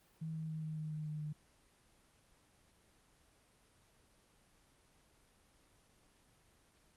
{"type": "tone with pitch steps", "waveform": "sine", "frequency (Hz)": [160, 158.71, 157.43, 156.17, 154.91, 153.66, 152.42, 151.19], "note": ["D#3", "D#3", "D#3", "D#3", "D#3", "D#3", "D#3", "D#3"], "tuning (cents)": [49, 35, 21, 7, -7, -21, -35, -49], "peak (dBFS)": -39, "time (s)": [0.21, 1.33], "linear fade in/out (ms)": 10, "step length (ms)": 140, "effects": ["pink hiss -69 dBFS RMS until 6.96 s", "Opus 24 kbps"]}